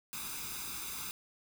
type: noise with comb filter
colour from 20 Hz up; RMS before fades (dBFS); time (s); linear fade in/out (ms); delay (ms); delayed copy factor
white; -41; 0.13-1.11; 0; 0.81; +0.75
effects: none